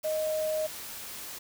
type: tone in noise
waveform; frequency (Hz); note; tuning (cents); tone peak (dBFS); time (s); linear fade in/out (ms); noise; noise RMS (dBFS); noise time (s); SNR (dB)
sine; 622.3; D#5; 0; -27; 0.04-0.67; 10; white; -41; 0.03-1.39; +11
effects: none